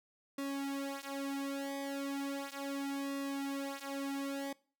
sawtooth tone with flanger, 277.2 Hz, C#4, in tune, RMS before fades -39 dBFS, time 0.38-4.53 s, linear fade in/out 5 ms, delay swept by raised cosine 1.3 to 6.5 ms, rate 0.36 Hz, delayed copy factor -0.95, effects noise-tail reverb RT60 0.4 s tail -22 dB re dry

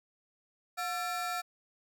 35% pulse ring-modulated tone, 1033 Hz, C6, 22 cents flat, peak -28 dBFS, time 0.77-1.42 s, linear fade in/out 20 ms, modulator 315 Hz, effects none

